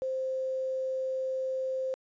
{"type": "tone with quantisation", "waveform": "sine", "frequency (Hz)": 523.3, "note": "C5", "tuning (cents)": 0, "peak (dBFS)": -29, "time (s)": [0.02, 1.94], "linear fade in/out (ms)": 0, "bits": 9, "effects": ["resampled to 16000 Hz"]}